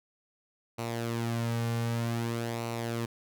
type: tone with flanger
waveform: sawtooth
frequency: 116.54 Hz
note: A#2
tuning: in tune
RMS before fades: -32 dBFS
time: 0.78-3.06 s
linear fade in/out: 10 ms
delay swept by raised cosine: 0.59 to 3.09 ms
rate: 0.53 Hz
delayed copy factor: -0.55
effects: none